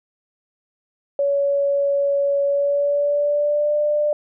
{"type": "tone with pitch glide", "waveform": "sine", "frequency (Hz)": [563, 594.8], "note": ["C#5", "D5"], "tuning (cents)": [27, 22], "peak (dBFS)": -16, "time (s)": [1.19, 4.13], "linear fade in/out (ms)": 2, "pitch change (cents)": 95, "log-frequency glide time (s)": [2.45, 3.75], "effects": []}